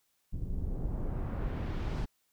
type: noise with low-pass filter sweep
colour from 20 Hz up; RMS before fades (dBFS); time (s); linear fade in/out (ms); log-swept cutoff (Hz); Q
brown; -34; 0.32-2.06; 20; 200 to 6800; 0.73
effects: white hiss -75 dBFS RMS until 2.32 s